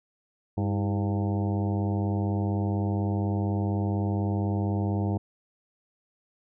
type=harmonic tone with a mistuned harmonic; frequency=100 Hz; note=G2; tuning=35 cents sharp; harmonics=1 / 2 / 3 / 4 / 5 / 6 / 7 / 8 / 9; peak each=-26 / -30 / -33 / -38 / -41 / -44 / -40 / -42 / -44 dBFS; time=0.57-5.18 s; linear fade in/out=10 ms; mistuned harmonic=3; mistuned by=+89 cents; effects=none